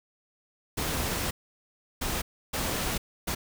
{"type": "noise bursts at uneven times", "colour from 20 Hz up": "pink", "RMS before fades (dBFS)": -30, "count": 4, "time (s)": [[0.77, 1.31], [2.01, 2.22], [2.53, 2.98], [3.27, 3.35]], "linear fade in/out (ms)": 10, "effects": []}